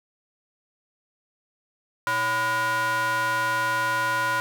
square ring-modulated tone, 220 Hz, A3, in tune, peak -20 dBFS, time 2.07-4.4 s, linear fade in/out 0 ms, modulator 1220 Hz, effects none

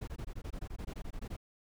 brown noise bursts, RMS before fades -40 dBFS, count 16, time 0.01-1.366 s, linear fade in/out 10 ms, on 66 ms, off 20 ms, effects none

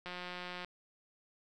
click train, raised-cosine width 0.3 ms, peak -27 dBFS, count 106, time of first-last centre 0.06-0.647 s, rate 179 Hz, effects none

